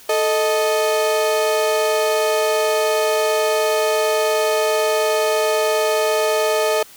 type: tone pair together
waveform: 35% pulse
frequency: 438.6 / 623.9 Hz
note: A4 / D#5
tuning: -6 / +5 cents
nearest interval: tritone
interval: 611 cents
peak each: -17 dBFS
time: 0.09-6.83 s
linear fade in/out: 5 ms
effects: white hiss -44 dBFS RMS until 6.96 s